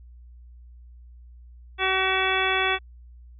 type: harmonic tone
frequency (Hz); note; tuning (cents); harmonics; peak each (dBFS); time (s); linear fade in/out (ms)
379.1; F#4; +42; 1 / 2 / 3 / 4 / 5 / 6 / 7 / 9; -29 / -29 / -29 / -29 / -29 / -29 / -29 / -29; 1.78-2.79; 50
effects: added 60 Hz sine -44 dBFS peak until 3.39 s